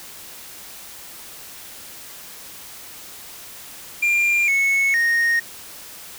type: tone with pitch steps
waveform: triangle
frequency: 2392 / 2201 / 1858 Hz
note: D7 / C#7 / A#6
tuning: +31 / -13 / -6 cents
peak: -14 dBFS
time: 4.02-5.4 s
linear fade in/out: 10 ms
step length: 460 ms
effects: white hiss -39 dBFS RMS until 6.18 s